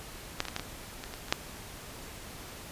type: clicks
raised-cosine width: 0.2 ms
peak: -10 / -19 / -17 / -14 / -18 / -21 / -23 / -25 / -6 dBFS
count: 9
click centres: 0.404 / 0.453 / 0.484 / 0.564 / 0.596 / 1.039 / 1.139 / 1.284 / 1.325 s
effects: pink hiss -45 dBFS RMS until 2.71 s + resampled to 32000 Hz